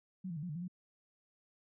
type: tone with pitch steps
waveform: sine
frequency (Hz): 186.3 / 167.7 / 147.3 / 178.4 / 148.6 / 173 / 180.4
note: F#3 / E3 / D3 / F3 / D3 / F3 / F#3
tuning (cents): +12 / +30 / +6 / +37 / +21 / -16 / -44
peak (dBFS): -38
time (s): 0.24-0.681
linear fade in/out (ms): 10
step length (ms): 63
effects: none